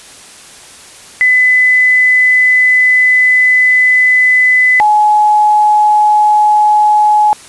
sine tone pair in turn, 2008 / 844.3 Hz, B6 / G#5, +28 / +28 cents, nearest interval octave + minor third, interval 1500 cents, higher first, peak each -5 dBFS, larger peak neither, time 1.21-4.8 / 4.8-7.33 s, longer first, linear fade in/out 0 ms, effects white hiss -35 dBFS RMS until 7.48 s + resampled to 24000 Hz

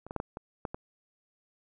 clicks, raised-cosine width 1 ms, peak -30 / -24 / -17 / -18 / -24 / -19 / -22 dBFS, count 7, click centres 0.066 / 0.109 / 0.163 / 0.201 / 0.371 / 0.652 / 0.745 s, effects none

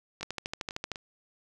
two click trains, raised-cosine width 0.2 ms, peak -16 / -22 dBFS, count 10 / 4, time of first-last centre 0.23-0.917 / 0.21-0.958 s, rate 13.1 / 4.01 Hz, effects none

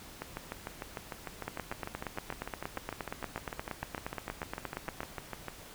two click trains, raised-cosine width 0.5 ms, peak -20 / -22 dBFS, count 31 / 36, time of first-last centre 1.48-5.005 / 0.22-5.483 s, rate 8.51 / 6.65 Hz, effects pink hiss -50 dBFS RMS until 5.74 s

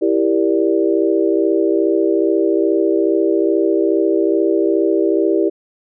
sine chord, E half-diminished seventh, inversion none, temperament equal, 329.6 / 392 / 466.2 / 587.3 Hz, E4 / G4 / Bb4 / D5, 0 / 0 / 0 / 0 cents, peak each -16 / -16 / -21 / -22 dBFS, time 0.01-5.5 s, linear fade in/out 20 ms, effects none

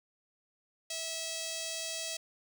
5% pulse tone with notch filter, 651 Hz, E5, 22 cents flat, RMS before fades -38 dBFS, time 0.9-2.17 s, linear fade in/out 5 ms, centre 1400 Hz, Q 0.78, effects none

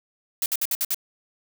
blue noise bursts, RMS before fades -24 dBFS, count 6, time 0.42-0.945 s, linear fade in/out 2 ms, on 40 ms, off 57 ms, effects none

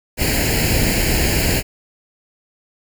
pink noise with comb filter, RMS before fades -17 dBFS, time 0.17-1.63 s, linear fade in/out 50 ms, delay 0.42 ms, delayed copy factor +0.8, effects none

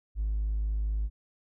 sine tone with hard clipping, 52.3 Hz, G#1, 13 cents sharp, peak -27 dBFS, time 0.15-1.1 s, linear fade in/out 50 ms, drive 1 dB, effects none

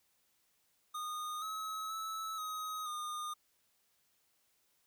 square tone with pitch steps, 1230 / 1284 / 1304 / 1261 / 1220 Hz, D#6 / E6 / E6 / D#6 / D#6, -20 / -46 / -19 / +23 / -34 cents, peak -39 dBFS, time 0.94-3.34 s, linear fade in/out 10 ms, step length 480 ms, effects white hiss -75 dBFS RMS until 4.86 s

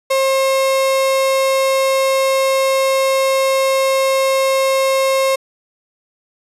35% pulse tone, 535 Hz, C5, 38 cents sharp, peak -11 dBFS, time 0.1-5.36 s, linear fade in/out 10 ms, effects resampled to 32000 Hz

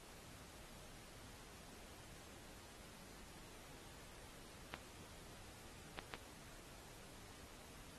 clicks, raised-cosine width 0.3 ms, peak -27 dBFS, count 3, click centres 4.74 / 5.989 / 6.138 s, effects pink hiss -59 dBFS RMS until 7.98 s + AAC 32 kbps

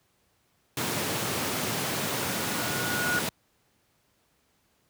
pink high-pass noise, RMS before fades -30 dBFS, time 0.77-3.29 s, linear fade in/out 2 ms, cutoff 110 Hz, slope 24 dB/octave
sine tone with exponential growth, 1450 Hz, F#6, 35 cents flat, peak -24 dBFS, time 1.58-3.19 s, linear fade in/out 2 ms, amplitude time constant 350 ms
effects pink hiss -69 dBFS RMS until 4.89 s + high-pass 60 Hz 12 dB/octave

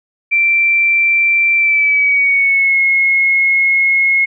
sine tone with pitch glide, 2349 to 2167 Hz, D7 to C#7, 0 to -40 cents, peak -9 dBFS, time 0.31-4.26 s, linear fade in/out 20 ms, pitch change -140 cents, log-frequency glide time 1.56-2.79 s, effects none

